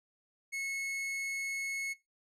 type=tone; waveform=45% pulse; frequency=2188 Hz; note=C#7; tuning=23 cents flat; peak=-35 dBFS; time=0.52-1.94 s; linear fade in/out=20 ms; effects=noise-tail reverb RT60 0.2 s tail -17 dB re dry + low-pass 11000 Hz 12 dB/octave